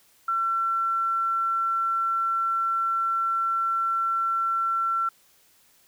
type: tone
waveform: sine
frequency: 1350 Hz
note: E6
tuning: 41 cents sharp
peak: -22 dBFS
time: 0.28-5.09 s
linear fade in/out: 5 ms
effects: white hiss -60 dBFS RMS until 5.87 s